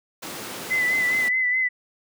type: noise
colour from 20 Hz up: pink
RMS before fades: -33 dBFS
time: 0.22-1.29 s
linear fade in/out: 10 ms
type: tone with vibrato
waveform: sine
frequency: 2013 Hz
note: B6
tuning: 33 cents sharp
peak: -19 dBFS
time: 0.7-1.69 s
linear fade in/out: 20 ms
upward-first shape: sine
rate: 4.8 Hz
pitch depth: 38 cents each way
effects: high-pass 200 Hz 12 dB/octave